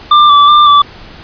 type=tone with vibrato; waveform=square; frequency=1174.7 Hz; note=D6; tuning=in tune; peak=-3 dBFS; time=0.11-0.82 s; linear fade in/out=5 ms; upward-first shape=square; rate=2.7 Hz; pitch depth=22 cents each way; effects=pink hiss -33 dBFS RMS until 1.23 s + resampled to 11025 Hz